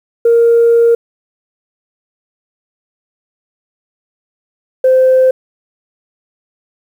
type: tone pair in turn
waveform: sine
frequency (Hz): 466.2 / 518.2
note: A#4 / C5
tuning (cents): 0 / -17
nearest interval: major second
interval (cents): 183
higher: second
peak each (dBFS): -4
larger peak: neither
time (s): 0.25-0.95 / 4.84-5.31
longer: first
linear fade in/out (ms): 5
effects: tanh soft clip ceiling -2 dBFS + 7-bit

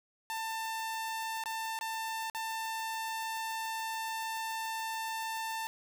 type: tone with dropouts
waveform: sawtooth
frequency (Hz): 893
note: A5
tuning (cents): +25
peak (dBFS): -31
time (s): 0.3-5.67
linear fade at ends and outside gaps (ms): 0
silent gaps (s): 1.438-1.458 / 1.789-1.811 / 2.299-2.348
effects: none

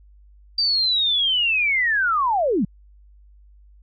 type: linear sweep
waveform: sine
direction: down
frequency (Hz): 4699 to 160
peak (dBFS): -17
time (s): 0.58-2.65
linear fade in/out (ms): 5
effects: added 50 Hz sine -47 dBFS peak until 3.82 s

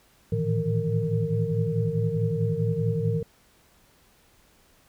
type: tone cluster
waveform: sine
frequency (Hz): 108.6 / 113.3 / 155 / 165.9 / 459.4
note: A2 / A#2 / D#3 / E3 / A#4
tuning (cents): -22 / -49 / -6 / +11 / -25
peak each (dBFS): -29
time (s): 0.32-3.23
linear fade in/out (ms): 5
effects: pink hiss -60 dBFS RMS until 4.88 s

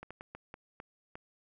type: slowing click train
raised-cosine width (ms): 0.5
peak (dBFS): -29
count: 7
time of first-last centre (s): 0.03-1.155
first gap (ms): 76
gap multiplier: 1.36
effects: none

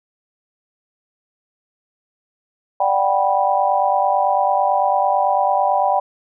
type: chord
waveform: sine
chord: G major seventh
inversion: second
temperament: just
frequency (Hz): 588 / 735 / 784 / 980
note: D5 / F#5 / G5 / B5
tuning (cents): +2 / -12 / 0 / -14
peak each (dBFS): -21 / -21 / -17 / -21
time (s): 2.8-6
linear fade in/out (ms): 5
effects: none

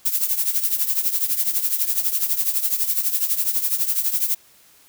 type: noise with tremolo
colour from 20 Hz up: violet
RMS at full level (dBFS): -18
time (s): 0.05-4.35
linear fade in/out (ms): 10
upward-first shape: triangle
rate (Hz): 12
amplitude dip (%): 80
effects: white hiss -53 dBFS RMS until 4.88 s

